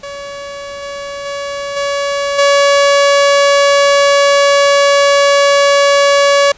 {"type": "tone with level steps", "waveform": "sawtooth", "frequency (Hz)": 565, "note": "C#5", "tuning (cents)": 33, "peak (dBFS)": [-20, -18, -15, -10, -3], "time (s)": [0.03, 6.52], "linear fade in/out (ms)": 5, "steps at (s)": [0.82, 1.25, 1.76, 2.38], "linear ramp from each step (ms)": 10, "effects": ["pink hiss -42 dBFS RMS until 6.57 s", "resampled to 16000 Hz"]}